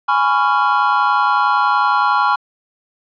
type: chord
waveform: triangle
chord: C# dominant seventh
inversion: second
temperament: just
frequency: 831.5 / 997.9 / 1108.7 / 1385.9 Hz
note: G#5 / B5 / C#6 / E#6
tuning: +2 / +18 / 0 / -14 cents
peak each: -16 dBFS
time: 0.08-2.36 s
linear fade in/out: 10 ms
effects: resampled to 11025 Hz